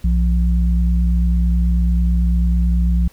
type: tone pair together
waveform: sine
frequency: 61.24 / 174.61 Hz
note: B1 / F3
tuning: -14 / 0 cents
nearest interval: octave + tritone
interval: 1814 cents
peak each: -13 / -20 dBFS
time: 0.04-3.08 s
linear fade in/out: 5 ms
effects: pink hiss -50 dBFS RMS until 3.12 s